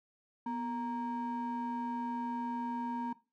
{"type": "ring-modulated tone", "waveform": "triangle", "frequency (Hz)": 344.5, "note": "F4", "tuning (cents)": -24, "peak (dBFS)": -29, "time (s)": [0.46, 3.13], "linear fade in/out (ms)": 5, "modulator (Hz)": 589, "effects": ["noise-tail reverb RT60 0.3 s tail -19 dB re dry"]}